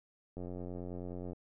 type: click train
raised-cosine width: 2 ms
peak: -30 dBFS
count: 87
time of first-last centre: 0.37-1.332 s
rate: 89.4 Hz
effects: none